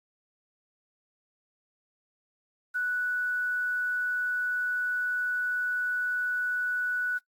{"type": "tone with quantisation", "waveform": "sine", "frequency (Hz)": 1479, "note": "F#6", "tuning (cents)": -1, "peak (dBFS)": -26, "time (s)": [2.74, 7.19], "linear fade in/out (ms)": 20, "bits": 9, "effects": ["noise-tail reverb RT60 0.1 s tail -19 dB re dry", "AAC 64 kbps"]}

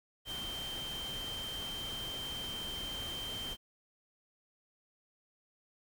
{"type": "tone in noise", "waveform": "sine", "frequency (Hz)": 3136, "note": "G7", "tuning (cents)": 0, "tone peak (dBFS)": -39, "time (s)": [0.25, 3.57], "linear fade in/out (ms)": 50, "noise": "pink", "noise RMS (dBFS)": -45, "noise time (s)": [0.25, 3.57], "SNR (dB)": 3, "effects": []}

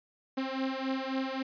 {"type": "beating tone pair", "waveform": "sawtooth", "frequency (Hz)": [263.2, 266.9], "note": ["C4", "C4"], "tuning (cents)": [10, 35], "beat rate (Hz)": 3.7, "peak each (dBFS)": -30, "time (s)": [0.37, 1.43], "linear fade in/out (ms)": 10, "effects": ["resampled to 11025 Hz"]}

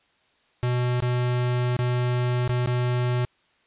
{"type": "tone with dropouts", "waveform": "square", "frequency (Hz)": 123.47, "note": "B2", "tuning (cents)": 0, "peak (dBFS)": -22, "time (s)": [0.63, 3.25], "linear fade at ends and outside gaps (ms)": 0, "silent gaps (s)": [[1.003, 1.023], [1.766, 1.79], [2.477, 2.493], [2.66, 2.673]], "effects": ["white hiss -64 dBFS RMS until 3.66 s", "resampled to 8000 Hz"]}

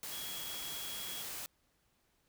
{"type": "tone in noise", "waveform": "sine", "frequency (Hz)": 3322, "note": "G#7", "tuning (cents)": 0, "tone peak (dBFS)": -45, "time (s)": [0.12, 1.22], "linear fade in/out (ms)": 0, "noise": "white", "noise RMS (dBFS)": -43, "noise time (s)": [0.03, 1.46], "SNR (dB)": -5, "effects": ["pink hiss -75 dBFS RMS until 2.28 s"]}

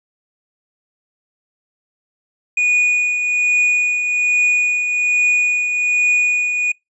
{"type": "tone with tremolo", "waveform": "triangle", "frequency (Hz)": 2461, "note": "D#7", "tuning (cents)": -20, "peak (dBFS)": -9, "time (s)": [2.57, 6.72], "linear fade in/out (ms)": 5, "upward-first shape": "triangle", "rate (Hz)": 1.2, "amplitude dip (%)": 50, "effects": ["noise-tail reverb RT60 0.2 s tail -26 dB re dry", "resampled to 22050 Hz"]}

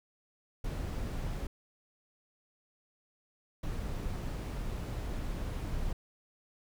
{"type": "noise bursts at uneven times", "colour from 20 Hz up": "brown", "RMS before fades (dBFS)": -36, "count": 2, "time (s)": [[0.64, 1.47], [3.63, 5.93]], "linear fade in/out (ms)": 5, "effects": []}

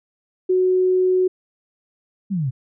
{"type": "tone", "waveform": "sine", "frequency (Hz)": 369.3, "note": "F#4", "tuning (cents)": -3, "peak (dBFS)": -14, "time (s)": [0.49, 1.28], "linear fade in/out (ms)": 10}
{"type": "exponential sweep", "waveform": "sine", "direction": "down", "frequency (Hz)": [209.4, 120], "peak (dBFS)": -19, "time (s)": [2.3, 2.51], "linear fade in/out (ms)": 20}
{"effects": []}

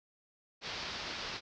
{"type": "low-pass noise", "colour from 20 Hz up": "white", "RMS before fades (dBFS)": -41, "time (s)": [0.61, 1.41], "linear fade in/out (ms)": 50, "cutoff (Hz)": 5300, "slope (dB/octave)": 48, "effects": []}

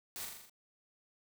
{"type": "noise with echo", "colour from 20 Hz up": "white", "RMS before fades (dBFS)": -43, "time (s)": [0.16, 0.25], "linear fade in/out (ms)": 0, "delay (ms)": 41, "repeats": 6, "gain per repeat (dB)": -3, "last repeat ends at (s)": 0.496, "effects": []}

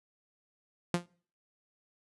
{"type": "tone with exponential decay", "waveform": "sawtooth", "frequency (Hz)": 174.61, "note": "F3", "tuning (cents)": 0, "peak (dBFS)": -19, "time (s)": [0.94, 1.06], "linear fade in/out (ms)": 2, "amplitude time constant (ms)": 25, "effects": ["noise-tail reverb RT60 0.5 s tail -26 dB re dry", "resampled to 24000 Hz"]}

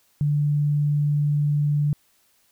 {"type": "tone", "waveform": "sine", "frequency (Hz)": 146.8, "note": "D3", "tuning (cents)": 0, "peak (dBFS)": -18, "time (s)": [0.21, 1.93], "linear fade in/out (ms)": 0, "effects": ["white hiss -63 dBFS RMS until 2.51 s"]}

